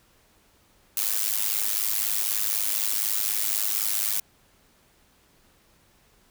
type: noise with amplitude modulation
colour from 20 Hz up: blue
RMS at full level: -22 dBFS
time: 0.97-4.2 s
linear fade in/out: 2 ms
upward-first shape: sine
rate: 104 Hz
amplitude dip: 90%
effects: pink hiss -61 dBFS RMS until 6.3 s